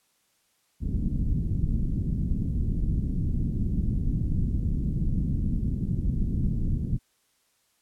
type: low-pass noise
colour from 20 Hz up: pink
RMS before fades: -26 dBFS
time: 0.8-6.99 s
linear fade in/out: 50 ms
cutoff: 230 Hz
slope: 24 dB/octave
effects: white hiss -69 dBFS RMS until 7.81 s + low-pass 12000 Hz 12 dB/octave